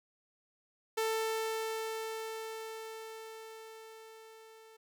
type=tone with level ramp; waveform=sawtooth; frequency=443.9 Hz; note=A4; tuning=15 cents sharp; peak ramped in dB=-26 to -51 dBFS; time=0.97-4.77 s; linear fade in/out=10 ms; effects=none